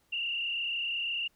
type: tone with frequency modulation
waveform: sine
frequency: 2794 Hz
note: F7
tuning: in tune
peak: -30 dBFS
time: 0.12-1.28 s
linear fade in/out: 10 ms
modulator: 34 Hz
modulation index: 2.5
effects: pink hiss -70 dBFS RMS until 1.35 s